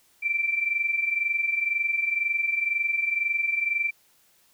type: tone pair together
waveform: sine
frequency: 2327 / 2349 Hz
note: D7 / D7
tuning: -17 / 0 cents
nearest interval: unison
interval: 17 cents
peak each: -29 / -24 dBFS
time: 0.22-3.91 s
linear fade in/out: 20 ms
effects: white hiss -62 dBFS RMS until 4.53 s